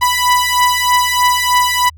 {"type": "beating tone pair", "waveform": "sawtooth", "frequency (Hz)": [987.8, 991], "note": ["B5", "B5"], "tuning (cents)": [0, 6], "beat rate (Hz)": 3.2, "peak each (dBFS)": -10, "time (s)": [0.01, 1.9], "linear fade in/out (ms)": 20, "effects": ["added 79 Hz sine -36 dBFS peak until 1.97 s"]}